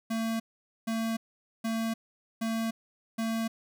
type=tone bursts; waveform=square; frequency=225.5 Hz; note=A3; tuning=43 cents sharp; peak=-29 dBFS; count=5; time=0.1-3.48 s; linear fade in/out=10 ms; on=300 ms; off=470 ms; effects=none